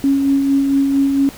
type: tone with tremolo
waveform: sine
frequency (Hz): 275.7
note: C#4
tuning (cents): -9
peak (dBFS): -10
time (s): 0.04-1.29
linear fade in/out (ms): 0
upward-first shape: sine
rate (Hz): 4.4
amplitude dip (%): 35
effects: pink hiss -37 dBFS RMS until 1.37 s